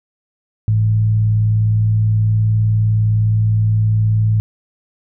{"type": "tone with frequency modulation", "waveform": "sine", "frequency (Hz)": 107.6, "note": "A2", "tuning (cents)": -38, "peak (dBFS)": -11, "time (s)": [0.68, 4.4], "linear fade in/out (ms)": 0, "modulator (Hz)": 59.4, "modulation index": 0.28, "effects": []}